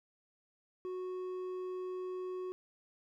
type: tone with hard clipping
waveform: sine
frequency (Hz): 368.2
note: F#4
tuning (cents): -8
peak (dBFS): -39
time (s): 0.85-2.52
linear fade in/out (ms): 0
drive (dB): 5
effects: none